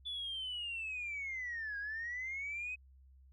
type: linear two-way sweep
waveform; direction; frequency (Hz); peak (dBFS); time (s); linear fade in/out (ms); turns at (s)
sine; down then up; 3476 to 1620 to 2545; -37; 0.05-2.76; 20; 1.78
effects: tanh soft clip ceiling -34 dBFS + added 66 Hz sine -58 dBFS peak until 3.32 s